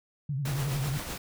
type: tone with vibrato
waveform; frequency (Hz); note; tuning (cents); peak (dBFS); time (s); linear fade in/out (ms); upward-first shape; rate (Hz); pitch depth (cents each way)
sine; 138.59; C#3; 0; -28; 0.29-0.98; 5; sine; 11; 120
type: noise with tremolo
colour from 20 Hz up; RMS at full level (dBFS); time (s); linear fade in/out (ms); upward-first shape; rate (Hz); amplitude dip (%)
pink; -35; 0.45-1.18; 5; triangle; 7.9; 45
effects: none